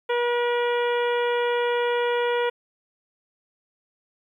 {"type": "harmonic tone with a mistuned harmonic", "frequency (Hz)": 481.2, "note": "B4", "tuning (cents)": -45, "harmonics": [1, 2, 3, 4, 5, 6, 7], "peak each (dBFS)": [-22, -28, -32, -34, -36, -38, -39], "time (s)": [0.09, 2.5], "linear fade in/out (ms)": 10, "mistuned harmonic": 5, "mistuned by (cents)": -17, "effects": ["10-bit"]}